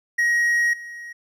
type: tone with level steps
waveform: triangle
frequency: 1891 Hz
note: A#6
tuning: 24 cents sharp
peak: -15 / -32 dBFS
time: 0.18-1.13 s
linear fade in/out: 10 ms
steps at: 0.73 s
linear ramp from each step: 5 ms
effects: none